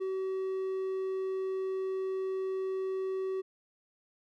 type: tone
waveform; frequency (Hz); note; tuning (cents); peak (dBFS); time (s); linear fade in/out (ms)
triangle; 380; F#4; +46; -29; 0-3.42; 20
effects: none